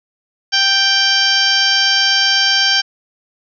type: harmonic tone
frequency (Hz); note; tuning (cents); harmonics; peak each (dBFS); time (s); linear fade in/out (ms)
784; G5; 0; 1 / 2 / 3 / 4 / 5 / 6 / 7 / 8; -25 / -17 / -24 / -16 / -27 / -17 / -18 / -27; 0.52-2.82; 20
effects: none